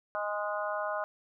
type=harmonic tone with a mistuned harmonic; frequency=207.7 Hz; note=G#3; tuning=in tune; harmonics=3 / 4 / 5 / 6 / 7; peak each=-34 / -39 / -38 / -38 / -39 dBFS; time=0.15-1.04 s; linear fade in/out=0 ms; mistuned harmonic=4; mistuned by=-15 cents; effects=none